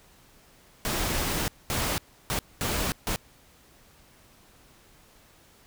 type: noise bursts at uneven times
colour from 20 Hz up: pink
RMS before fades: -28 dBFS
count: 5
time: 0.85-1.48 / 1.7-1.98 / 2.3-2.39 / 2.61-2.92 / 3.07-3.16 s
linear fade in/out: 0 ms
effects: pink hiss -57 dBFS RMS until 5.66 s